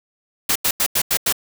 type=noise bursts; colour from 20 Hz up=white; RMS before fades=-18 dBFS; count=6; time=0.49-1.326 s; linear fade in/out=5 ms; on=66 ms; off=88 ms; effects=none